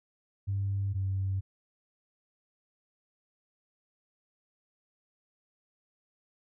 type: tone pair in turn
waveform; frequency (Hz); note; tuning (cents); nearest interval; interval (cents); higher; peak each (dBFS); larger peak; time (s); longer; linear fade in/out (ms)
sine; 98.8 / 96.15; G2 / G2; +14 / -33; unison; 47; first; -27; neither; 0.47-0.94 / 0.94-1.41; neither; 20
effects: tanh soft clip ceiling -23 dBFS